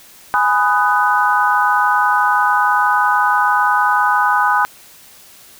sine chord, G# minor seventh, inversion none, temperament just, 830.6 / 996.7 / 1245.9 / 1495.1 Hz, G#5 / B5 / D#6 / F#6, 0 / +16 / +2 / +18 cents, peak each -17 dBFS, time 0.34-4.65 s, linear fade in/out 0 ms, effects white hiss -43 dBFS RMS until 5.59 s

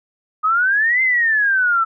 sine exponential two-way sweep, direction up then down, 1238 to 2093 to 1314 Hz, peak -13 dBFS, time 0.43-1.85 s, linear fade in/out 20 ms, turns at 1.02 s, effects none

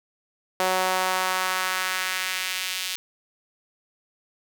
sawtooth tone with high-pass filter sweep, 185.8 Hz, F#3, 7 cents sharp, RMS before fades -26 dBFS, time 0.6-2.96 s, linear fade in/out 0 ms, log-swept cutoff 610 to 3200 Hz, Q 1.3, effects none

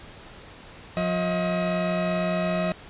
40% pulse tone pair together, 178.19 / 635 Hz, F3 / D#5, +35 / +35 cents, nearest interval octave + minor seventh, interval 2200 cents, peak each -25 dBFS, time 0.97-2.72 s, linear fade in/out 0 ms, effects pink hiss -45 dBFS RMS until 2.89 s + resampled to 8000 Hz

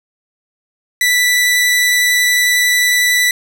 sawtooth tone with vibrato, 1974 Hz, B6, 1 cent flat, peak -7 dBFS, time 1.01-3.31 s, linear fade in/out 2 ms, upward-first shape triangle, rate 11 Hz, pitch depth 8 cents each way, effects none

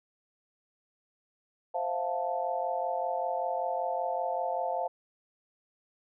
sine chord, F major seventh, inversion second, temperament equal with one note detuned, 523.3 / 659.3 / 704.5 / 880 Hz, C5 / E5 / F5 / A5, 0 / 0 / +15 / 0 cents, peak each -35 / -36 / -32 / -35 dBFS, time 1.74-4.88 s, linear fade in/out 10 ms, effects none

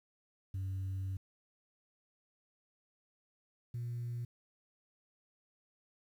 sine tone pair in turn, 95.4 / 119.68 Hz, G2 / A#2, -47 / +46 cents, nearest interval major third, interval 393 cents, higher second, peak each -33 / -35 dBFS, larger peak first, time 0.54-1.17 / 3.74-4.25 s, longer first, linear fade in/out 5 ms, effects tanh soft clip ceiling -34 dBFS + 11-bit

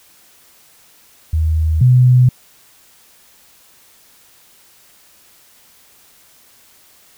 sine tone pair in turn, 79.2 / 125.72 Hz, D#2 / B2, +31 / +31 cents, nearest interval minor sixth, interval 800 cents, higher second, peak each -12 / -6 dBFS, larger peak second, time 1.33-1.81 / 1.81-2.29 s, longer neither, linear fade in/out 5 ms, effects white hiss -49 dBFS RMS until 7.17 s

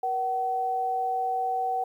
sine tone pair together, 477.2 / 757.5 Hz, A#4 / F#5, +41 / +40 cents, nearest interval minor sixth, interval 799 cents, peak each -34 / -25 dBFS, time 0.03-1.84 s, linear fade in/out 5 ms, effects 10-bit

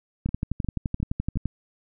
two click trains, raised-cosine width 5 ms, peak -13 / -18 dBFS, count 15 / 4, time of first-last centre 0.26-1.457 / 0.29-1.358 s, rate 11.7 / 2.81 Hz, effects none

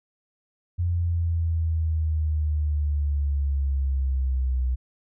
sine exponential sweep, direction down, 87.7 to 62.7 Hz, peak -21 dBFS, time 0.78-4.76 s, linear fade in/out 20 ms, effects none

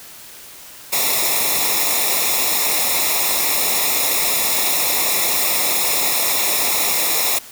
white noise with comb filter, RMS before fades -18 dBFS, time 0.92-7.39 s, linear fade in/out 10 ms, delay 0.65 ms, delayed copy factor -0.85, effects white hiss -39 dBFS RMS until 7.51 s

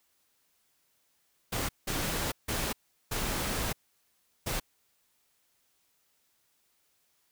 pink noise bursts at uneven times, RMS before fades -32 dBFS, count 5, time 1.52-1.69 / 1.87-2.32 / 2.48-2.73 / 3.11-3.73 / 4.46-4.6 s, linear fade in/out 10 ms, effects white hiss -72 dBFS RMS until 7.31 s

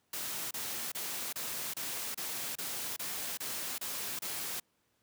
white noise bursts, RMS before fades -38 dBFS, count 11, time 0.13-4.6 s, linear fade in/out 5 ms, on 380 ms, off 29 ms, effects pink hiss -75 dBFS RMS until 5.02 s + high-pass 100 Hz 12 dB/octave

